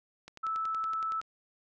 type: click train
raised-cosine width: 0.2 ms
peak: -29 dBFS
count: 11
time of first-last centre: 0.28-1.215 s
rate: 10.7 Hz
type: tone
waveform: sine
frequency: 1312 Hz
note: E6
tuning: 9 cents flat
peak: -30 dBFS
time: 0.43-1.21 s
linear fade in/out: 10 ms
effects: none